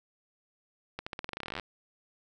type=accelerating click train; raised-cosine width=0.3 ms; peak=-20 dBFS; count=20; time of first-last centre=0.99-1.597 s; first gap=75 ms; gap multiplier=0.89; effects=none